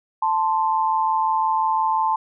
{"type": "tone pair together", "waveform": "sine", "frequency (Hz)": [880, 1045.7], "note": ["A5", "C6"], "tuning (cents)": [0, -1], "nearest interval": "minor third", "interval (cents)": 299, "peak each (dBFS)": [-19, -22], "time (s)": [0.22, 2.16], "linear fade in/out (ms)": 5, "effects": []}